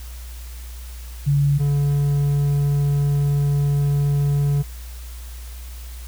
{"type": "tone pair in turn", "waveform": ["sine", "triangle"], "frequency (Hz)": [142.1, 142.92], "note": ["C#3", "D3"], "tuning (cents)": [43, -47], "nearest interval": "unison", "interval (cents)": 10, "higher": "second", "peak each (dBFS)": -14, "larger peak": "neither", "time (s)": [[1.26, 1.59], [1.59, 4.63]], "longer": "second", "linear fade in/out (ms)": 20, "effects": ["added 60 Hz sine -32 dBFS peak until 6.07 s", "white hiss -44 dBFS RMS until 6.07 s"]}